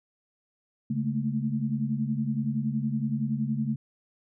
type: tone cluster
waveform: sine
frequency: 139.5 / 215.1 / 225.8 Hz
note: C#3 / A3 / A3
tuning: +11 / -39 / +45 cents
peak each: -30 dBFS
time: 0.9-3.76 s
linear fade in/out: 5 ms
effects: none